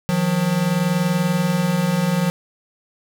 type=tone pair together; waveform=square; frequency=158.66 / 179.2 Hz; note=D#3 / F3; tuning=+34 / +45 cents; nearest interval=major second; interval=211 cents; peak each=-23 / -19 dBFS; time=0.09-2.3 s; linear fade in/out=0 ms; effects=none